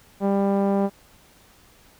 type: tone with low-pass filter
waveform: sawtooth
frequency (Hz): 198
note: G3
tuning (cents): +18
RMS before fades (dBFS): -21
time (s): 0.2-0.9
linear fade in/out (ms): 50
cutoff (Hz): 750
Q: 1.6
effects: pink hiss -54 dBFS RMS until 1.99 s